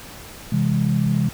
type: chord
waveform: sine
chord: C augmented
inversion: none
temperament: equal with one note detuned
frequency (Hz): 130.81 / 164.81 / 205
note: C3 / E3 / G#3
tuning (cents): 0 / 0 / -22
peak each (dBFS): -21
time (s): 0.52-1.29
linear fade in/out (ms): 5
effects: pink hiss -39 dBFS RMS until 1.33 s